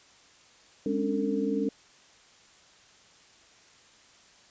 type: tone cluster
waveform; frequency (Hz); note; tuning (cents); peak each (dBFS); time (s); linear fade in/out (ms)
sine; 205.8 / 270.2 / 291.1 / 451.1; G#3 / C#4 / D4 / A4; -16 / -44 / -15 / +43; -31; 0.86-1.69; 2
effects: white hiss -57 dBFS RMS until 4.5 s + resampled to 16000 Hz